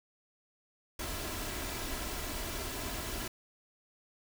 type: noise with comb filter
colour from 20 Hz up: pink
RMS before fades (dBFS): -38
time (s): 0.99-3.28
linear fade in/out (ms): 5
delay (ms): 3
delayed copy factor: +0.5
effects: none